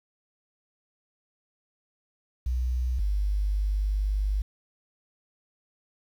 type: tone pair in turn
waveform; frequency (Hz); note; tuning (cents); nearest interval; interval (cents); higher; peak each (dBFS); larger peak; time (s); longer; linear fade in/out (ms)
sine; 61.74 / 50.22; B1 / G1; 0 / +43; major third; 357; first; -24 / -23; second; 2.46-2.99 / 2.99-4.42; second; 5
effects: 9-bit